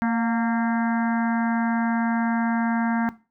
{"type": "harmonic tone with a mistuned harmonic", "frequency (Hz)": 229.6, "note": "A#3", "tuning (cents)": -26, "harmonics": [1, 3, 4, 5, 6, 7, 8, 9], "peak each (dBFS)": [-20, -32, -30, -36, -35, -33, -40, -41], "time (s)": [0.02, 3.09], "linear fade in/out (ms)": 0, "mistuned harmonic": 3, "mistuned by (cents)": 39, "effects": ["noise-tail reverb RT60 0.3 s tail -17 dB re dry"]}